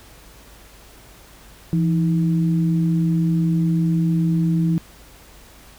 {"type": "tone pair together", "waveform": "sine", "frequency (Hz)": [167.5, 316.2], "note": ["E3", "D#4"], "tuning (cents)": [28, 28], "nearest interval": "major seventh", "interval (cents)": 1100, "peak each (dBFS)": [-16, -25], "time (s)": [1.73, 4.78], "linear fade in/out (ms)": 0, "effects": ["added 50 Hz sine -48 dBFS peak until 5.78 s", "pink hiss -47 dBFS RMS until 5.78 s"]}